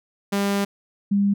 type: tone pair in turn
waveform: sawtooth / sine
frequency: 200 / 200.7 Hz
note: G3 / G3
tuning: +35 / +41 cents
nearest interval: unison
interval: 6 cents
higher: second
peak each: -16 dBFS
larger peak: neither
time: 0.32-0.65 / 1.11-1.34 s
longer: first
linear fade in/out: 10 ms
effects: none